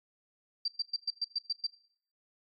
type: tone bursts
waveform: sine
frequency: 4699 Hz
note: D8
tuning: in tune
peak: -28 dBFS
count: 8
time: 0.65-1.668 s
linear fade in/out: 5 ms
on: 31 ms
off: 110 ms
effects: noise-tail reverb RT60 0.6 s tail -20 dB re dry + MP3 64 kbps